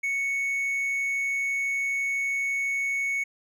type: tone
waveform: triangle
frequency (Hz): 2217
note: C#7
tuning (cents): 0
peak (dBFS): -23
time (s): 0.03-3.24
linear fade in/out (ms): 10
effects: none